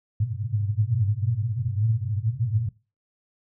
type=band-pass noise; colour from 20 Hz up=white; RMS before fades=-25 dBFS; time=0.2-2.69 s; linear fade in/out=5 ms; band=100 to 120 Hz; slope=96 dB/octave; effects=noise-tail reverb RT60 0.3 s tail -21 dB re dry